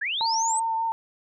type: linear sweep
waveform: sine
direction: up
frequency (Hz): 1578 to 8372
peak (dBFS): -25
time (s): 0.01-0.6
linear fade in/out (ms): 10
type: tone with vibrato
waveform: sine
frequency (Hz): 903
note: A5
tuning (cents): +45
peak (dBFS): -23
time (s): 0.21-0.92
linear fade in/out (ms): 0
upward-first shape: sine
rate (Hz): 5.1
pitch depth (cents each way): 16
effects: none